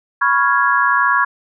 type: chord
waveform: sine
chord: C# dominant seventh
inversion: third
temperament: equal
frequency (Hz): 987.8 / 1108.7 / 1396.9 / 1661.2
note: B5 / C#6 / E#6 / G#6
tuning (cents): 0 / 0 / 0 / 0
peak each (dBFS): -19 / -16 / -19 / -16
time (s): 0.21-1.25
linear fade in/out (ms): 10
effects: none